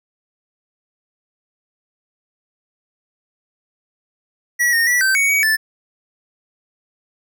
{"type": "tone with pitch steps", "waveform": "square", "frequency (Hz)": [1931, 1844, 1952, 1551, 2233, 2261, 1757], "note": ["B6", "A#6", "B6", "G6", "C#7", "C#7", "A6"], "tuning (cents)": [-39, -19, -21, -19, 12, 34, -3], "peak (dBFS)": -14, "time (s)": [4.59, 5.57], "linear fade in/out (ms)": 20, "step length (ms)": 140, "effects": []}